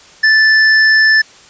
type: tone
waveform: square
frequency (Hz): 1755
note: A6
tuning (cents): -5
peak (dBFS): -7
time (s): 0.23-1.22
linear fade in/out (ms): 10
effects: white hiss -41 dBFS RMS until 1.49 s + resampled to 16000 Hz